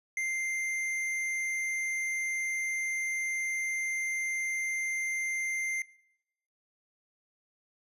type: tone with tanh clipping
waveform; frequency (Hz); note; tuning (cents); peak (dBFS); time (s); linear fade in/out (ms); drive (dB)
triangle; 2093; C7; 0; -31; 0.17-5.82; 2; 15
effects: noise-tail reverb RT60 0.8 s tail -22 dB re dry + resampled to 32000 Hz